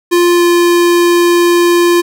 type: tone with pitch glide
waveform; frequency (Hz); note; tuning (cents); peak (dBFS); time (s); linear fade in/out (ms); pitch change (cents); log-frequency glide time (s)
square; 349.2 to 347.2; F4 to F4; 0 to -10; -7; 0.11-2.02; 20; -10; 0.36-0.42
effects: none